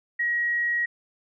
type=tone; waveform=sine; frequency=1900 Hz; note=A#6; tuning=33 cents sharp; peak=-22 dBFS; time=0.19-0.86 s; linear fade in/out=10 ms; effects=none